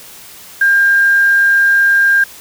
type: tone with quantisation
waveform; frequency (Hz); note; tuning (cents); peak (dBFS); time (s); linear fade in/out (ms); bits
sine; 1602; G6; +37; -7; 0.61-2.24; 5; 5
effects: white hiss -36 dBFS RMS until 2.4 s